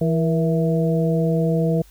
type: harmonic tone with a mistuned harmonic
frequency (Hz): 164.81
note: E3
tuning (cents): 0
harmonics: 1 / 2 / 3 / 4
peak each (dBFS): -18 / -27 / -23 / -27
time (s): 0.01-1.82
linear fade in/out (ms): 5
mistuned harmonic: 3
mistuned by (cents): -57
effects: added 50 Hz sine -47 dBFS peak until 1.9 s + white hiss -54 dBFS RMS until 1.9 s